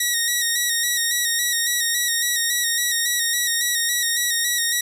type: tone with vibrato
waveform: 10% pulse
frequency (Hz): 1893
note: A#6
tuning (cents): +26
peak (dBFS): -10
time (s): 0-4.81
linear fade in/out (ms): 5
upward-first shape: square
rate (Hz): 3.6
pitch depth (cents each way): 34
effects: none